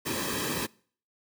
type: noise with comb filter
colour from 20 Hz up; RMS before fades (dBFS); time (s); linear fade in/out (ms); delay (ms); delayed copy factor
pink; -31; 0.05-0.67; 20; 1.4; -0.7
effects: noise-tail reverb RT60 0.5 s tail -24 dB re dry + high-pass 100 Hz 12 dB/octave